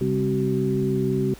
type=tone cluster; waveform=sine; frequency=136.1 / 200.1 / 266 / 378.8 Hz; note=C#3 / G3 / C4 / F#4; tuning=-31 / +36 / +29 / +41 cents; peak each=-25 / -26 / -28 / -24 dBFS; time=0.01-1.34 s; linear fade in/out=2 ms; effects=added 50 Hz sine -43 dBFS peak until 1.39 s + pink hiss -47 dBFS RMS until 1.39 s